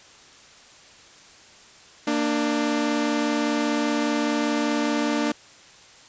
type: tone pair together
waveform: sawtooth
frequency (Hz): 231.1 / 296.1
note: A#3 / D4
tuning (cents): -15 / +14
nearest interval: major third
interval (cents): 429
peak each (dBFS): -22 / -19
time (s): 2.07-5.32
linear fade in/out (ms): 5
effects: white hiss -49 dBFS RMS until 6.08 s + resampled to 16000 Hz